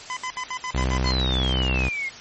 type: tone bursts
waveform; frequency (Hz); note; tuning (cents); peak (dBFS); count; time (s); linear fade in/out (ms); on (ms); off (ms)
25% pulse; 1013; B5; +44; -23; 8; 0.1-1.112; 0; 67; 68
type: tone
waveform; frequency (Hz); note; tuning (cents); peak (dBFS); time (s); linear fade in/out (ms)
sawtooth; 64.3; C2; -30; -17; 0.74-1.89; 10
type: exponential sweep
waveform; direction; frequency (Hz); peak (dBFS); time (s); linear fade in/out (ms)
sine; down; 4362 to 2093; -25; 1.05-2.1; 20
effects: white hiss -40 dBFS RMS until 2.2 s + MP3 32 kbps